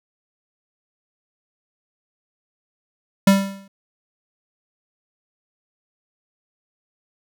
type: tone with exponential decay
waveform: square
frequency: 196 Hz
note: G3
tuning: in tune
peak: -8 dBFS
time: 3.27-3.68 s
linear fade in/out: 5 ms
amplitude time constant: 87 ms
effects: none